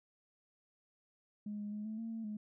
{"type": "tone with pitch steps", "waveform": "sine", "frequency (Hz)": [208.5, 207.1, 210.2, 217.9, 226.8, 224.8, 211.5], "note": ["G#3", "G#3", "G#3", "A3", "A#3", "A3", "G#3"], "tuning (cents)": [7, -5, 21, -17, -47, 37, 32], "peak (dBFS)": -38, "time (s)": [1.46, 2.37], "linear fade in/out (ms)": 5, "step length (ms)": 130, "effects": ["tanh soft clip ceiling -34 dBFS"]}